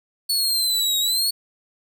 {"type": "exponential two-way sweep", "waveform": "sawtooth", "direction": "down then up", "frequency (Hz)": [4434, 3769, 4434], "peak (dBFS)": -16, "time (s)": [0.29, 1.31], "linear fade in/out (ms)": 10, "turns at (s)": 0.99, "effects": []}